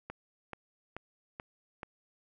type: click train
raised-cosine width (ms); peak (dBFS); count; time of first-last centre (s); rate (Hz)
0.5; -25; 5; 0.1-1.832; 2.31
effects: none